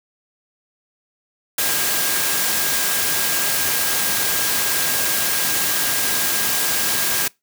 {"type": "tone in noise", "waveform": "sine", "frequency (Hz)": 1622, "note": "G#6", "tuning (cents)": -41, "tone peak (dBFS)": -30, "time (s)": [1.58, 7.28], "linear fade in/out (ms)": 5, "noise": "white", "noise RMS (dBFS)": -20, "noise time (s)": [1.58, 7.28], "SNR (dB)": -13, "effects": ["noise-tail reverb RT60 0.2 s tail -24 dB re dry", "high-pass 100 Hz 12 dB/octave"]}